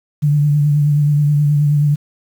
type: tone with vibrato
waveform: sine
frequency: 146.83 Hz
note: D3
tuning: in tune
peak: -10 dBFS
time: 0.22-1.96 s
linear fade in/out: 20 ms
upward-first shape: triangle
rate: 9.4 Hz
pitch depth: 38 cents each way
effects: 7-bit